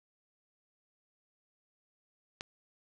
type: click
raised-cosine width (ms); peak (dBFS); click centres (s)
0.2; -21; 2.409
effects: 9-bit